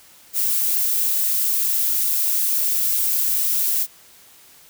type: noise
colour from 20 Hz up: violet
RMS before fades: -20 dBFS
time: 0.33-3.87 s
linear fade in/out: 50 ms
effects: white hiss -49 dBFS RMS until 4.69 s